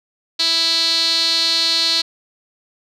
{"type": "tone with band-pass filter", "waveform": "sawtooth", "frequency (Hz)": 329.6, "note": "E4", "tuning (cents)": 0, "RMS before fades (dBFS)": -17, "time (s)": [0.39, 2.02], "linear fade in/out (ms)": 10, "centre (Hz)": 4200, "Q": 8.4, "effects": []}